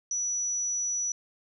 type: tone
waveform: sine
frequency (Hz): 5900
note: F#8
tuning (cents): -6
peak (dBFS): -27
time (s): 0.11-1.12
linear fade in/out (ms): 2
effects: none